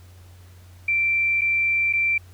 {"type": "tone with dropouts", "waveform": "sine", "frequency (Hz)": 2349, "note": "D7", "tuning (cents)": 0, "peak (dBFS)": -18, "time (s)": [0.88, 2.18], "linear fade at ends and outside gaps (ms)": 5, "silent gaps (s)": [[1.411, 1.416], [1.928, 1.934]], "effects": ["added 90 Hz sine -44 dBFS peak until 2.33 s", "pink hiss -55 dBFS RMS until 2.33 s"]}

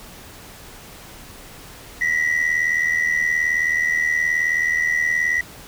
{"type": "tone pair together", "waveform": "sine", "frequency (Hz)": [1907.1, 1986], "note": ["A#6", "B6"], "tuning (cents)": [39, 9], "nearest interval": "minor second", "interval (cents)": 70, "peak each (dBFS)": -18, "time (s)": [2.01, 5.41], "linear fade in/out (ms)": 5, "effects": ["tanh soft clip ceiling -14 dBFS", "pink hiss -41 dBFS RMS until 5.67 s"]}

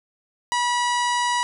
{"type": "harmonic tone", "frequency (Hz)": 971, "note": "B5", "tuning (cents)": -30, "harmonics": [1, 2, 3, 4, 5, 6, 7, 8, 9, 10], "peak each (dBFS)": [-21, -27, -31, -33, -35, -37, -38, -39, -40, -41], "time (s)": [0.52, 1.43], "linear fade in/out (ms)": 0, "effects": []}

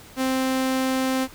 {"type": "tone", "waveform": "sawtooth", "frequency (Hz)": 261.6, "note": "C4", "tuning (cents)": 0, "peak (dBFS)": -17, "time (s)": [0.16, 1.28], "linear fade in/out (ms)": 50, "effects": ["pink hiss -46 dBFS RMS until 1.34 s"]}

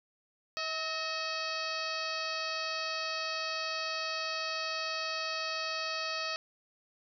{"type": "harmonic tone with a mistuned harmonic", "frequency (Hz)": 641, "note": "E5", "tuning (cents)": -49, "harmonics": [1, 2, 3, 4, 5, 6, 7, 8, 9], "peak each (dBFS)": [-41, -39, -42, -40, -46, -46, -39, -44, -50], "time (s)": [0.57, 6.36], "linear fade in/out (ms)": 0, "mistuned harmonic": 3, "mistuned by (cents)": -63, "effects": []}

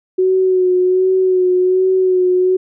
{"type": "tone with vibrato", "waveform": "sine", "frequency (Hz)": 370, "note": "F#4", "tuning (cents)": 0, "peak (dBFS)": -10, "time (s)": [0.18, 2.57], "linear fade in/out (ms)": 10, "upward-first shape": "sine", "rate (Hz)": 1.3, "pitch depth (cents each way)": 28, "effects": []}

